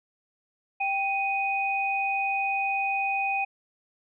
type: tone pair together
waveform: sine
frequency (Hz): 785 / 2492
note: G5 / D#7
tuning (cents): +2 / +2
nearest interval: octave + minor sixth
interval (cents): 2000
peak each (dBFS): -27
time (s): 0.8-3.45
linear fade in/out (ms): 10
effects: none